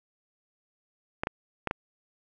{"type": "clicks", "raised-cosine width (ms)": 0.5, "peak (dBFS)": -13, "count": 4, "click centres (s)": [1.235, 1.271, 1.673, 1.711], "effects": []}